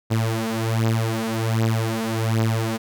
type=beating tone pair; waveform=sawtooth; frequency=111.8 / 113.1 Hz; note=A2 / A2; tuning=+28 / +48 cents; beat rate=1.3 Hz; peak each=-19 dBFS; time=0.1-2.78 s; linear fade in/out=20 ms; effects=none